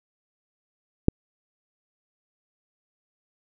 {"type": "click", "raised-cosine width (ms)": 3, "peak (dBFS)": -3, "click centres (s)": 1.084, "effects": []}